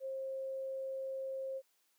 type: tone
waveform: sine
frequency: 533 Hz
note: C5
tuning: 32 cents sharp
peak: -37 dBFS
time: 0-1.62 s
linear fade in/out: 50 ms
effects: white hiss -75 dBFS RMS until 1.98 s + high-pass 300 Hz 12 dB/octave